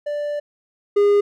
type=tone pair in turn; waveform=triangle; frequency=587.3 / 408.2 Hz; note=D5 / G#4; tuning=0 / -30 cents; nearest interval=tritone; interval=630 cents; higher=first; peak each=-20 / -10 dBFS; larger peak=second; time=0.06-0.4 / 0.96-1.21 s; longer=first; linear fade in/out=10 ms; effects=none